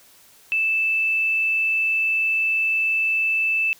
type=tone; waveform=sine; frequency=2637 Hz; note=E7; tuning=in tune; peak=-18 dBFS; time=0.52-3.73 s; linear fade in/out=0 ms; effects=white hiss -52 dBFS RMS until 3.79 s